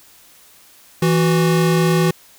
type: tone pair together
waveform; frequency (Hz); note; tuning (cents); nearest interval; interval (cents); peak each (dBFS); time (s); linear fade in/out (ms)
square; 164.82 / 370; E3 / F#4; 0 / 0; octave + major second; 1400; -15 / -19; 1.02-2.11; 5
effects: white hiss -48 dBFS RMS until 2.38 s